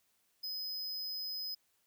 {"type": "tone", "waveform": "square", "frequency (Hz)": 5040, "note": "D#8", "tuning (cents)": 21, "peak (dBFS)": -38, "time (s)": [0.43, 1.55], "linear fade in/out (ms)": 10, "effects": ["white hiss -75 dBFS RMS until 1.86 s"]}